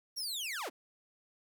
sawtooth linear sweep, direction down, 5700 to 198.8 Hz, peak -33 dBFS, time 0.16-0.7 s, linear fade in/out 20 ms, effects 11-bit

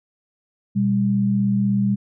sine tone pair together, 123.5 / 199.85 Hz, B2 / G3, 0 / +34 cents, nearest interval minor sixth, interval 834 cents, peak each -23 / -17 dBFS, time 0.75-1.96 s, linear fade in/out 20 ms, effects none

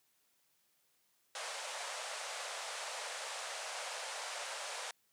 pink band-pass noise, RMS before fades -43 dBFS, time 1.35-4.91 s, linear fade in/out 2 ms, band 520 to 9600 Hz, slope 48 dB/octave, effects white hiss -75 dBFS RMS until 5.12 s + high-pass 100 Hz 12 dB/octave

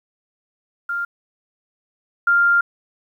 sine tone pair in turn, 1396.9 / 1396.9 Hz, F6 / F6, 0 / 0 cents, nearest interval unison, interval 0 cents, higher neither, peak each -21 / -12 dBFS, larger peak second, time 0.89-1.05 / 2.27-2.61 s, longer second, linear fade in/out 5 ms, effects 9-bit

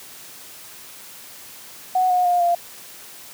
sine tone with pitch steps, 740 / 724.4 / 709 / 694 Hz, F#5 / F#5 / F5 / F5, 0 / -37 / +26 / -11 cents, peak -15 dBFS, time 1.95-2.55 s, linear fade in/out 5 ms, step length 150 ms, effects white hiss -41 dBFS RMS until 3.33 s + high-pass 100 Hz 12 dB/octave

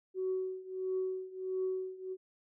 sine tone with tremolo, 374.5 Hz, F#4, 21 cents sharp, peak -29 dBFS, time 0.14-2.17 s, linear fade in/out 50 ms, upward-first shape triangle, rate 1.5 Hz, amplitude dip 90%, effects tanh soft clip ceiling -26 dBFS

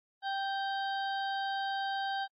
harmonic tone with a mistuned harmonic, 784 Hz, G5, in tune, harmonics 1 / 2 / 4 / 5 / 6, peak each -33 / -38 / -44 / -47 / -49 dBFS, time 0.22-2.28 s, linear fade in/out 50 ms, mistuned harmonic 5, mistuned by -60 cents, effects AAC 48 kbps

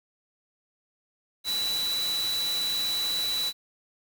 sine tone in noise, 3951 Hz, B7, in tune, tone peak -26 dBFS, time 1.44-3.53 s, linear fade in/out 50 ms, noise white, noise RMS -35 dBFS, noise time 1.44-3.53 s, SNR +6 dB, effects none

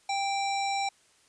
harmonic tone with a mistuned harmonic, 792 Hz, G5, 18 cents sharp, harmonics 1 / 3 / 5 / 7 / 9 / 10, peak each -28 / -35 / -38 / -40 / -44 / -47 dBFS, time 0.09-0.89 s, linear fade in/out 5 ms, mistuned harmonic 3, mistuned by -27 cents, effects white hiss -63 dBFS RMS until 1.28 s + resampled to 22050 Hz

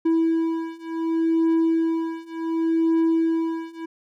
triangle beating tone pair, 327.1 / 327.78 Hz, E4 / E4, -13 / -10 cents, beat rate 0.68 Hz, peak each -21 / -20 dBFS, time 0.05-3.86 s, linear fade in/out 10 ms, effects none

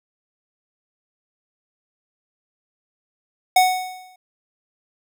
square tone with exponential decay, 740 Hz, F#5, in tune, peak -10 dBFS, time 3.56-4.16 s, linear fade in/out 5 ms, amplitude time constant 130 ms, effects none

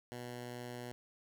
10% pulse tone, 122.3 Hz, B2, 16 cents flat, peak -35 dBFS, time 0.12-0.92 s, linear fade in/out 0 ms, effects none

